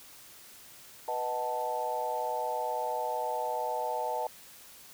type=chord; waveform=sine; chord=B dominant seventh; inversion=none; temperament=equal; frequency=493.9 / 622.3 / 740 / 880 Hz; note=B4 / D#5 / F#5 / A5; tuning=0 / 0 / 0 / 0 cents; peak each=-37 / -36 / -37 / -33 dBFS; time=1.08-4.27 s; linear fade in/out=2 ms; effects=white hiss -52 dBFS RMS until 4.93 s